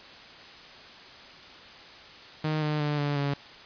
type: tone with pitch steps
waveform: sawtooth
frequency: 154.7 / 151.34 / 148.06 / 144.84 / 141.7 Hz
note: D#3 / D#3 / D3 / D3 / C#3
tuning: -10 / -48 / +14 / -24 / +38 cents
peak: -22 dBFS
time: 2.44-3.34 s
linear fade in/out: 5 ms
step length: 180 ms
effects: white hiss -47 dBFS RMS until 3.65 s + resampled to 11025 Hz